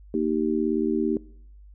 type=chord; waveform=sine; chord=Eb major; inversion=second; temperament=just; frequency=233.3 / 311.1 / 388.9 Hz; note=Bb3 / Eb4 / G4; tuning=+2 / 0 / -14 cents; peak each=-26 dBFS; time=0.14-1.17 s; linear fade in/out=2 ms; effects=noise-tail reverb RT60 0.7 s tail -22 dB re dry + added 50 Hz sine -45 dBFS peak until 1.74 s